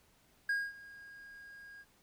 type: tone with ADSR envelope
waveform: triangle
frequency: 1631 Hz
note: G#6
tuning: 32 cents flat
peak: -27 dBFS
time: 0.49-1.85 s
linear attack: 4 ms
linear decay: 230 ms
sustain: -21 dB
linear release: 43 ms
effects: pink hiss -68 dBFS RMS until 2.02 s